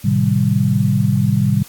sine chord, A half-diminished seventh, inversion none, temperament equal, 110 / 130.81 / 155.56 / 196 Hz, A2 / C3 / Eb3 / G3, 0 / 0 / 0 / 0 cents, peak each -18 / -17 / -20 / -17 dBFS, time 0.04-1.63 s, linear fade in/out 10 ms, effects white hiss -41 dBFS RMS until 1.68 s + AAC 64 kbps

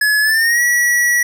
square tone with pitch glide, 1702 to 1932.6 Hz, G#6 to B6, +42 to -38 cents, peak -12 dBFS, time 0.01-1.23 s, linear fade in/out 5 ms, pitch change +220 cents, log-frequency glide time 0.21-0.62 s, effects none

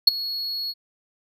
triangle tone with ADSR envelope, 4342 Hz, C#8, 37 cents flat, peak -5 dBFS, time 0.07-0.74 s, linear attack 7 ms, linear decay 15 ms, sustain -20 dB, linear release 42 ms, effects none

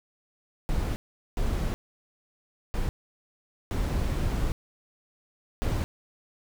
brown noise bursts at uneven times, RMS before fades -27 dBFS, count 5, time 0.69-0.96 / 1.37-1.74 / 2.74-2.89 / 3.71-4.52 / 5.62-5.84 s, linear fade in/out 0 ms, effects none

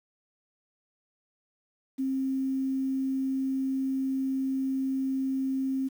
sine tone with quantisation, 266.2 Hz, C4, 30 cents sharp, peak -26 dBFS, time 1.98-5.89 s, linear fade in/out 20 ms, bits 9, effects none

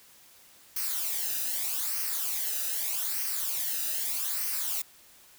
blue noise with flanger, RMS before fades -31 dBFS, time 0.76-4.82 s, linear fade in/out 5 ms, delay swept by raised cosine 0.27 to 0.92 ms, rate 0.81 Hz, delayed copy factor -0.65, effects white hiss -56 dBFS RMS until 5.38 s

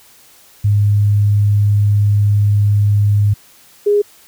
sine tone pair in turn, 102.9 / 411.6 Hz, G#2 / G#4, -16 / -16 cents, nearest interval 2 octaves, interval 2400 cents, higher second, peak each -9 dBFS, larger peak neither, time 0.64-3.34 / 3.86-4.02 s, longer first, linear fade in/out 10 ms, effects white hiss -46 dBFS RMS until 4.27 s

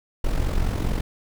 brown noise with amplitude modulation, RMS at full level -20 dBFS, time 0.24-1.01 s, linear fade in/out 5 ms, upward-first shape sine, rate 44.8 Hz, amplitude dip 60%, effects none

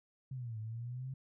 sine exponential two-way sweep, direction down then up, 134.6 to 107.7 to 134.6 Hz, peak -39 dBFS, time 0.31-1.14 s, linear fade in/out 5 ms, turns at 0.59 s, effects none

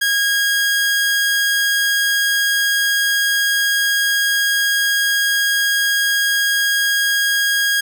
sawtooth tone, 1636 Hz, G#6, 26 cents flat, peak -11 dBFS, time 0.01-7.81 s, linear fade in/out 10 ms, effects none

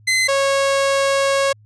sawtooth tone pair in turn, 2052 / 549.8 Hz, C7 / C#5, -34 / -14 cents, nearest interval octave + major seventh, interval 2280 cents, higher first, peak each -11 dBFS, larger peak neither, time 0.07-0.28 / 0.28-1.53 s, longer second, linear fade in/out 10 ms, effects added 106 Hz sine -46 dBFS peak until 1.65 s + resampled to 22050 Hz

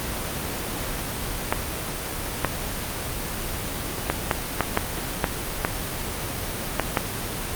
clicks, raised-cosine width 0.5 ms, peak -3 dBFS, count 10, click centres 1.525 / 2.447 / 4.1 / 4.312 / 4.607 / 4.774 / 5.242 / 5.649 / 6.797 / 6.972 s, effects pink hiss -29 dBFS RMS until 7.55 s + Opus 32 kbps

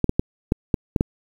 clicks, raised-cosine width 3 ms, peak -4 dBFS, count 7, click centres 0.043 / 0.094 / 0.195 / 0.521 / 0.742 / 0.962 / 1.009 s, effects 7-bit

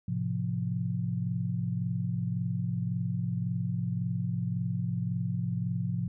sine chord, F major, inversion first, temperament just, 109.13 / 130.96 / 174.61 Hz, A2 / C3 / F3, -14 / +2 / 0 cents, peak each -33 / -33 / -32 dBFS, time 0.08-6.08 s, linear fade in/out 5 ms, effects none

